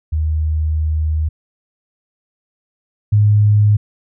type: tone pair in turn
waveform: sine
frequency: 77.78 / 104.63 Hz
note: D#2 / G#2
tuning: 0 / +13 cents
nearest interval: perfect fourth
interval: 513 cents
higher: second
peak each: -14 / -8 dBFS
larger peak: second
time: 0.12-1.29 / 3.12-3.77 s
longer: first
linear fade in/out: 10 ms
effects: none